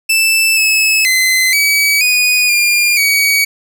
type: tone with pitch steps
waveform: sawtooth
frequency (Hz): 2645 / 2593 / 2048 / 2279 / 2474 / 2407 / 2259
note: E7 / E7 / C7 / C#7 / D#7 / D7 / C#7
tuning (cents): +5 / -29 / -38 / +47 / -10 / +42 / +32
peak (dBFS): -6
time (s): 0.09-3.45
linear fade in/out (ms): 10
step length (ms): 480
effects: none